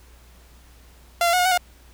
sawtooth tone with pitch steps, 690 / 684 / 728 / 717 / 746 / 714 Hz, F5 / F5 / F#5 / F5 / F#5 / F5, -21 / -36 / -28 / +45 / +14 / +38 cents, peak -13 dBFS, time 1.21-1.576 s, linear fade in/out 2 ms, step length 61 ms, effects added 60 Hz sine -48 dBFS peak until 1.93 s + pink hiss -54 dBFS RMS until 1.93 s

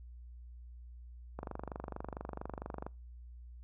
click train, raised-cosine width 1 ms, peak -26 dBFS, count 37, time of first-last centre 1.39-2.865 s, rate 24.4 Hz, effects noise-tail reverb RT60 0.3 s tail -26 dB re dry + added 60 Hz sine -48 dBFS peak until 3.63 s

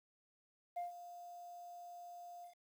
sine tone with ADSR envelope, 702 Hz, F5, 9 cents sharp, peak -35 dBFS, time 0.76-2.55 s, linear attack 13 ms, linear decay 140 ms, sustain -14 dB, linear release 110 ms, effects tanh soft clip ceiling -37 dBFS + 11-bit

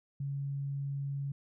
sine tone, 139.6 Hz, C#3, 13 cents sharp, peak -33 dBFS, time 0.2-1.32 s, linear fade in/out 5 ms, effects none

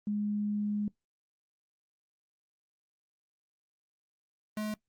sine / square tone pair in turn, 207.7 / 213.2 Hz, G#3 / G#3, 0 / +46 cents, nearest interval unison, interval 46 cents, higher second, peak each -29 / -33 dBFS, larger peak first, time 0.07-0.88 / 4.57-4.74 s, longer first, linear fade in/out 2 ms, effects noise-tail reverb RT60 0.1 s tail -19 dB re dry + Opus 32 kbps

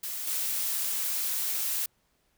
blue noise with level steps, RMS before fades -35 / -30 dBFS, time 0.03-1.86 s, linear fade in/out 5 ms, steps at 0.27 s, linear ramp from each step 2 ms, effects pink hiss -71 dBFS RMS until 2.37 s

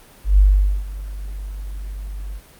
sine tone with ADSR envelope, 49 Hz, G1, in tune, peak -7 dBFS, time 0.24-2.41 s, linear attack 140 ms, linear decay 460 ms, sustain -19 dB, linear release 51 ms, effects pink hiss -47 dBFS RMS until 2.59 s + Opus 32 kbps

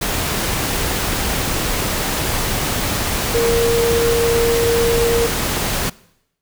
sine tone in noise, 466.2 Hz, A#4, in tune, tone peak -14 dBFS, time 3.34-5.27 s, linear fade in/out 10 ms, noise pink, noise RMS -20 dBFS, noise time 0.01-5.9 s, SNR +3 dB, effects noise-tail reverb RT60 0.8 s tail -22 dB re dry

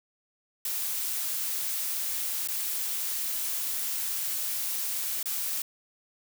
blue noise with dropouts, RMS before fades -31 dBFS, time 0.65-5.62 s, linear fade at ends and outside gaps 2 ms, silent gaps 2.475-2.485 / 5.229-5.257 s, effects none

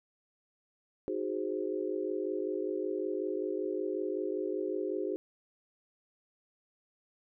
sine chord, Ab dominant seventh, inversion second, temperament equal, 311.1 / 370 / 415.3 / 523.3 Hz, Eb4 / Gb4 / Ab4 / C5, 0 / 0 / 0 / 0 cents, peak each -38 / -35 / -36 / -40 dBFS, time 1.08-5.16 s, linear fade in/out 0 ms, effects none

